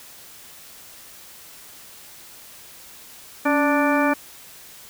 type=harmonic tone with a mistuned harmonic; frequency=293.7 Hz; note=D4; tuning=in tune; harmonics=1 / 2 / 3 / 4 / 5 / 6 / 8; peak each=-20 / -23 / -25 / -26 / -27 / -28 / -29 dBFS; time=3.45-4.14 s; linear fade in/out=10 ms; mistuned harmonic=1; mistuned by=-71 cents; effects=white hiss -44 dBFS RMS until 4.89 s